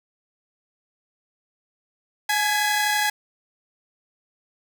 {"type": "tone cluster", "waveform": "sawtooth", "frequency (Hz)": [843, 1654, 2004], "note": ["G#5", "G#6", "B6"], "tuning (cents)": [26, -8, 25], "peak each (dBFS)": [-19, -21, -24], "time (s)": [2.29, 3.1], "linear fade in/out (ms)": 5, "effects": []}